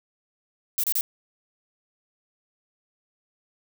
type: noise bursts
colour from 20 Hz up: violet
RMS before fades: -24 dBFS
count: 3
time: 0.78-1.01 s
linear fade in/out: 0 ms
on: 56 ms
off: 31 ms
effects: none